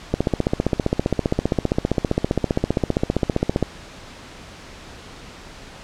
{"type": "click train", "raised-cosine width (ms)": 2, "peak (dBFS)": -4, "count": 54, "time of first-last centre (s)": [0.14, 3.627], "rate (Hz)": 15.2, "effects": ["pink hiss -40 dBFS RMS until 5.83 s", "low-pass 6000 Hz 12 dB/octave"]}